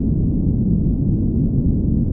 white low-pass noise, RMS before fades -17 dBFS, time 0-2.12 s, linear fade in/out 5 ms, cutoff 240 Hz, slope 24 dB/octave, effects none

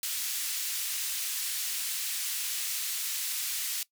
white band-pass noise, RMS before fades -33 dBFS, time 0.03-3.83 s, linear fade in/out 2 ms, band 2300 to 16000 Hz, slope 12 dB/octave, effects noise-tail reverb RT60 0.1 s tail -20 dB re dry

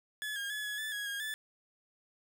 30% pulse tone with pitch steps, 1711 / 1621 / 1708 / 1687 / 1745 / 1662 / 1628 / 1741 Hz, A6 / G#6 / G#6 / G#6 / A6 / G#6 / G#6 / A6, -49 / -42 / +48 / +27 / -15 / +1 / -35 / -19 cents, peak -33 dBFS, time 0.22-1.34 s, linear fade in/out 0 ms, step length 140 ms, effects none

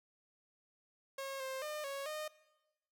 sawtooth tone with pitch steps, 543 / 528 / 605 / 553 / 613 Hz, C#5 / C5 / D#5 / C#5 / D#5, -36 / +16 / -49 / -4 / -26 cents, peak -36 dBFS, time 1.18-2.28 s, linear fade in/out 5 ms, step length 220 ms, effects noise-tail reverb RT60 1.0 s tail -19 dB re dry

